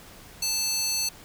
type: tone with high-pass filter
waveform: square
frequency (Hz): 880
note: A5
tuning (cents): 0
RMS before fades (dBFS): -27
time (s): 0.42-1.09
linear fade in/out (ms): 5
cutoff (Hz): 5000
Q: 2
effects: pink hiss -48 dBFS RMS until 1.24 s